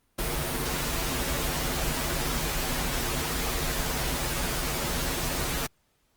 pink noise with comb filter, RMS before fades -29 dBFS, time 0.18-5.67 s, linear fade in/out 10 ms, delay 9.9 ms, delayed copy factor -0.95, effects pink hiss -70 dBFS RMS until 6.16 s + Opus 32 kbps

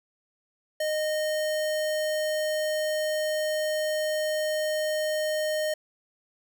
square tone, 616 Hz, D#5, 17 cents flat, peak -26 dBFS, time 0.8-5.74 s, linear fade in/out 5 ms, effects none

